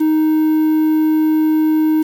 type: tone with quantisation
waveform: triangle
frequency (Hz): 311.1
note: D#4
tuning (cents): 0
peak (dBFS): -9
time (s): 0-2.03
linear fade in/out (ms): 10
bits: 6
effects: none